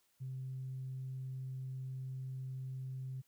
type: tone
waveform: sine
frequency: 130.8 Hz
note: C3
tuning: in tune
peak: -39 dBFS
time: 0.2-3.22 s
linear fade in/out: 20 ms
effects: tanh soft clip ceiling -35 dBFS + white hiss -75 dBFS RMS until 3.27 s